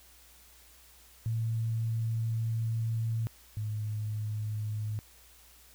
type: tone pair in turn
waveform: sine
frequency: 113.3 / 106.94 Hz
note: A#2 / A2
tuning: -49 / -49 cents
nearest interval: minor second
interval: 100 cents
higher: first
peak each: -28 / -31 dBFS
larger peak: first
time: 1.26-3.27 / 3.57-4.99 s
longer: first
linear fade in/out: 0 ms
effects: added 60 Hz sine -61 dBFS peak until 5.74 s + white hiss -58 dBFS RMS until 5.74 s

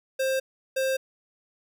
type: tone pair in turn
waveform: square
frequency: 529 / 529 Hz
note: C5 / C5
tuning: +19 / +19 cents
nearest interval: unison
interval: 0 cents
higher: neither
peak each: -24 dBFS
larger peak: neither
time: 0.19-0.4 / 0.76-0.97 s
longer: neither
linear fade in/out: 10 ms
effects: none

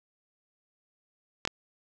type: clicks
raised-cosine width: 0.2 ms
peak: -10 dBFS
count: 2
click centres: 1.452 / 1.475 s
effects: none

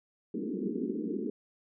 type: band-pass noise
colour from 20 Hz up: pink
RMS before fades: -34 dBFS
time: 0.34-1.3 s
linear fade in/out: 5 ms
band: 190 to 440 Hz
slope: 96 dB/octave
effects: none

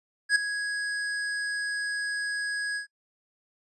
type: tone with ADSR envelope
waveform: square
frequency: 1661.2 Hz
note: G#6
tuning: in tune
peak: -17 dBFS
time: 0.29-2.87 s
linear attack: 66 ms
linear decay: 8 ms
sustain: -12 dB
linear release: 110 ms
effects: noise-tail reverb RT60 0.1 s tail -26 dB re dry + resampled to 24000 Hz

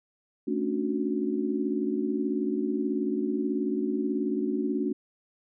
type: chord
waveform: sine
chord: D major seventh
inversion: second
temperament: just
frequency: 220.2 / 275.3 / 293.7 / 367.1 Hz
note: A3 / C#4 / D4 / F#4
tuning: +2 / -12 / 0 / -14 cents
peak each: -31 dBFS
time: 0.47-4.93 s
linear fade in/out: 10 ms
effects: none

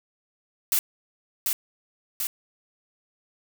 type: noise with echo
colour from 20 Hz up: blue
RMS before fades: -22 dBFS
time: 0.72-0.79 s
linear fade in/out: 0 ms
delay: 740 ms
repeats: 2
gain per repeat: -3 dB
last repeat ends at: 2.27 s
effects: none

